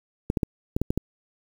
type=clicks; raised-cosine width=3 ms; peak=-10 dBFS; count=7; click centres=0.301 / 0.372 / 0.432 / 0.765 / 0.816 / 0.905 / 0.976 s; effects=7-bit